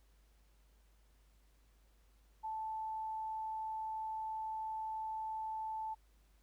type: tone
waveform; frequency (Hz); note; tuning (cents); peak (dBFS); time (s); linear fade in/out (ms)
sine; 877; A5; -6; -38; 2.43-5.95; 20
effects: added 51 Hz sine -65 dBFS peak until 6.42 s + pink hiss -75 dBFS RMS until 6.42 s